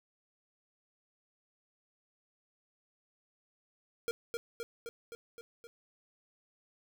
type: tone with echo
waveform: square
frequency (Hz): 466.4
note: A#4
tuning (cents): +1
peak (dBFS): -32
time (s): 4.08-4.11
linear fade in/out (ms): 0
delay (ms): 260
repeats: 6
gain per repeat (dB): -3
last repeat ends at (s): 5.67
effects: none